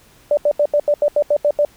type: tone bursts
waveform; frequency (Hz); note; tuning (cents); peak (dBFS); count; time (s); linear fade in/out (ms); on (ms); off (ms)
sine; 587.3; D5; 0; -11; 10; 0.31-1.65; 2; 62; 80
effects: pink hiss -50 dBFS RMS until 1.76 s